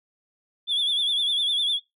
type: tone with vibrato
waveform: sine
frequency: 3441 Hz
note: A7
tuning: 39 cents flat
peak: -19 dBFS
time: 0.67-1.8 s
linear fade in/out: 50 ms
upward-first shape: sine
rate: 9.9 Hz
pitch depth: 71 cents each way
effects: noise-tail reverb RT60 0.2 s tail -25 dB re dry + tanh soft clip ceiling -19 dBFS